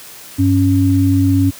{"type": "tone pair together", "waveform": "sine", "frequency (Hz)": [98.16, 276.9], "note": ["G2", "C#4"], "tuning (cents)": [3, -2], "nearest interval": "octave + tritone", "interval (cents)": 1795, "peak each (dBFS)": -12, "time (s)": [0.38, 1.51], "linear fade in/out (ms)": 20, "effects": ["white hiss -36 dBFS RMS until 1.59 s", "high-pass 60 Hz 12 dB/octave"]}